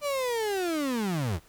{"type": "linear sweep", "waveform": "35% pulse", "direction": "down", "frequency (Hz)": [593, 71], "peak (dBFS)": -25, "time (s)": [0.01, 1.4], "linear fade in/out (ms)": 50, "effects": ["pink hiss -58 dBFS RMS until 1.48 s"]}